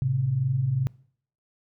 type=tone pair together; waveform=sine; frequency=110.3 / 132.82 Hz; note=A2 / C3; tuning=+5 / +26 cents; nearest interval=minor third; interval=321 cents; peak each=-29 / -22 dBFS; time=0.02-0.87 s; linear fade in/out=0 ms; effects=noise-tail reverb RT60 0.6 s tail -24 dB re dry